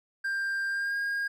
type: tone with pitch glide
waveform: triangle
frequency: 1589 to 1624.3 Hz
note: G6 to G#6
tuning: +23 to -39 cents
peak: -26 dBFS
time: 0.24-1.28 s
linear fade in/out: 10 ms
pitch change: +38 cents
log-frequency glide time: 0.68-0.97 s
effects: none